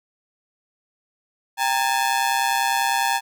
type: ring-modulated tone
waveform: sawtooth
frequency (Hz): 858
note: A5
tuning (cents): -44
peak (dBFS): -12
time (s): 1.57-3.21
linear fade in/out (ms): 50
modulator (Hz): 65
effects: none